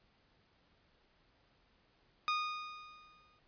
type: tone with exponential decay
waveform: sawtooth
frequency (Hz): 1232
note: D#6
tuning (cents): -17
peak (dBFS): -26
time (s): 2.28-3.39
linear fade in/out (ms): 0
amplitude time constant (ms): 240
effects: pink hiss -71 dBFS RMS until 3.47 s + resampled to 11025 Hz

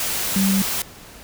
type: tone in noise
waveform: sine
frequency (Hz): 193.9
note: G3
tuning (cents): -19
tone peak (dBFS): -16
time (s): 0.36-0.62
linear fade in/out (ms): 2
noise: white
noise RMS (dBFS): -24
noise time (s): 0-0.82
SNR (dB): +5
effects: pink hiss -42 dBFS RMS until 1.23 s

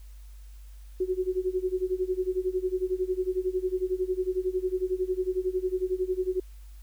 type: tone with tremolo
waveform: sine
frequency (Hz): 370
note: F#4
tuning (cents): 0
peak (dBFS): -22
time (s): 1-6.4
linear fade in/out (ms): 5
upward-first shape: sine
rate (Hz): 11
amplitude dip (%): 90
effects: added 50 Hz sine -43 dBFS peak until 6.82 s + white hiss -62 dBFS RMS until 6.82 s

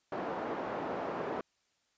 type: band-pass noise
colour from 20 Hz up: pink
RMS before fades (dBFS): -37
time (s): 0.12-1.41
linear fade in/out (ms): 2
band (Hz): 340 to 960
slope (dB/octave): 12
effects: white hiss -75 dBFS RMS until 1.97 s + resampled to 16000 Hz

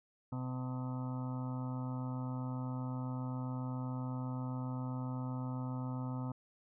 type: harmonic tone with a mistuned harmonic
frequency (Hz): 127.6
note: C3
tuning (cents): -43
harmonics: 1 / 2 / 4 / 5 / 6 / 7 / 8 / 9 / 10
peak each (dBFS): -38 / -41 / -53 / -55 / -56 / -51 / -55 / -59 / -54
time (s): 0.32-6.32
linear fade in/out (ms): 5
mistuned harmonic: 10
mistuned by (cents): -18
effects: none

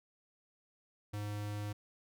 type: tone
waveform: square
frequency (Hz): 103.83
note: G#2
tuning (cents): 0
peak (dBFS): -38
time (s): 1.13-1.73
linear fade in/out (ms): 10
effects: none

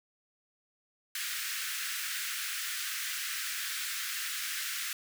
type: high-pass noise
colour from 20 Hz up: pink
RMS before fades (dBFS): -36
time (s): 1.15-4.93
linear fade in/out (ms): 2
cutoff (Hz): 1400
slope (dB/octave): 48
effects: none

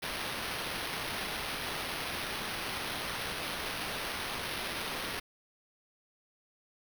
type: noise with sample-and-hold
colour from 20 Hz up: white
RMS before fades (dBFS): -37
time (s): 0.02-5.2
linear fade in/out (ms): 10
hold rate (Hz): 7350
effects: none

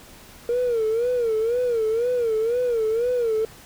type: tone with vibrato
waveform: triangle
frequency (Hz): 466.2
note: A#4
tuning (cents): 0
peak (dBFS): -16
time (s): 0.49-3.45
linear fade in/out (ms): 2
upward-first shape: sine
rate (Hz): 2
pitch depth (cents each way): 120
effects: tanh soft clip ceiling -16 dBFS + pink hiss -46 dBFS RMS until 3.65 s

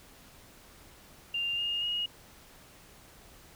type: tone with pitch steps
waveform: sine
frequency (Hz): 2794 / 2835 / 2876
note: F7 / F7 / F#7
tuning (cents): 0 / +25 / -50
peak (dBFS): -29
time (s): 1.34-2.06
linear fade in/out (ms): 5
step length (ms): 240
effects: pink hiss -55 dBFS RMS until 3.55 s

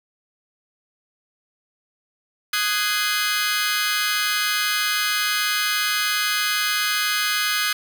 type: chord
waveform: 20% pulse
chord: Ab dominant seventh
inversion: second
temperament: just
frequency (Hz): 1245.9 / 1495.1 / 1661.2 / 2077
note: Eb6 / Gb6 / Ab6 / C7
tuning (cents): +2 / +18 / 0 / -13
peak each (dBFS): -21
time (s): 2.53-7.73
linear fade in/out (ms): 5
effects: none

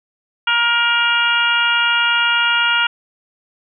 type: harmonic tone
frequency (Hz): 471.8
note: A#4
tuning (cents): +21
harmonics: 2 / 3 / 4 / 5 / 6 / 7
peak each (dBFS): -22 / -16 / -27 / -23 / -18 / -26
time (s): 0.47-2.87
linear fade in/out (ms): 5
effects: none

